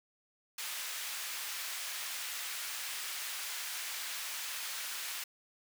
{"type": "high-pass noise", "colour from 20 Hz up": "pink", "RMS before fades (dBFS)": -40, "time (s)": [0.58, 5.24], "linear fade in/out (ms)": 5, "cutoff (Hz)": 1700, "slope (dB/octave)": 12, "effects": []}